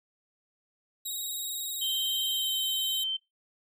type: tone with vibrato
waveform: 10% pulse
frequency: 3795 Hz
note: A#7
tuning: 30 cents sharp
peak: -26 dBFS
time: 1.05-3.04 s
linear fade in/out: 10 ms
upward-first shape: square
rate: 19 Hz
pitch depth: 19 cents each way
type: tone with pitch glide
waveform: sine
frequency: 3136 to 3104 Hz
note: G7 to G7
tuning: 0 to -18 cents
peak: -28 dBFS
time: 1.81-3.17 s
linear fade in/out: 10 ms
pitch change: -18 cents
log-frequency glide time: 2.35-2.51 s
effects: noise-tail reverb RT60 0.2 s tail -22 dB re dry